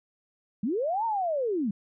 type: linear two-way sweep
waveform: sine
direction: up then down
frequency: 184.6 to 932.3 to 184.6 Hz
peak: -25 dBFS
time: 0.63-1.71 s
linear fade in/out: 5 ms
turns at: 1.05 s
effects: none